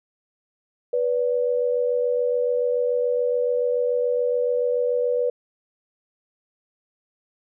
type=tone pair together; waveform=sine; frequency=491 / 578 Hz; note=B4 / D5; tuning=-10 / -28 cents; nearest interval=minor third; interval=282 cents; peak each=-20 / -26 dBFS; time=0.93-5.3 s; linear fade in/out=5 ms; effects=none